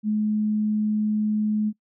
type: tone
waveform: sine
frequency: 212.8 Hz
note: G#3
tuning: 42 cents sharp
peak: -20 dBFS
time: 0.03-1.73 s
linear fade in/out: 50 ms
effects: noise-tail reverb RT60 0.1 s tail -23 dB re dry